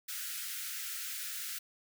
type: high-pass noise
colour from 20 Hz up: white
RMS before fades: -40 dBFS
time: 0.08-1.59 s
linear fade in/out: 10 ms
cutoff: 1300 Hz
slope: 96 dB/octave
effects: none